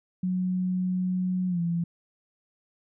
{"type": "tone with pitch glide", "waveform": "sine", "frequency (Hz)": [183.4, 170.13], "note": ["F#3", "F3"], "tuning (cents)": [-15, -45], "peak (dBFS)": -24, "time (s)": [0.23, 1.84], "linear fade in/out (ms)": 5, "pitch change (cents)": -130, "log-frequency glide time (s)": [1.48, 1.6], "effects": []}